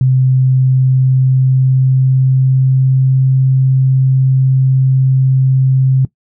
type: tone with pitch glide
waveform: sine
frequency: 130 to 131.89 Hz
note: C3 to C3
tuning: -11 to +14 cents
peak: -7 dBFS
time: 0.01-6.05 s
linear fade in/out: 2 ms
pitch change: +25 cents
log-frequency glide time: 0.22-3.25 s
effects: noise-tail reverb RT60 0.1 s tail -18 dB re dry